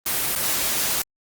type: noise with dropouts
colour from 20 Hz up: white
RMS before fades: -23 dBFS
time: 0.06-1.02 s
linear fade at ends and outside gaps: 2 ms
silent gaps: 0.352-0.359 s
effects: Opus 24 kbps